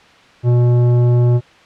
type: tone with tanh clipping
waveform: sine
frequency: 121.5 Hz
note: B2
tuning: 28 cents flat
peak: -11 dBFS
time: 0.43-1.41 s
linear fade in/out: 50 ms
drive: 12 dB
effects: white hiss -45 dBFS RMS until 1.65 s + low-pass 3000 Hz 12 dB/octave